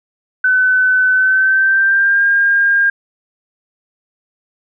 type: tone with pitch glide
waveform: sine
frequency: 1511 to 1610.1 Hz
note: F#6 to G6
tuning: +36 to +46 cents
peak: -9 dBFS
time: 0.44-2.9 s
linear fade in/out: 5 ms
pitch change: +110 cents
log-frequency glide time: 1.12-2.25 s
effects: none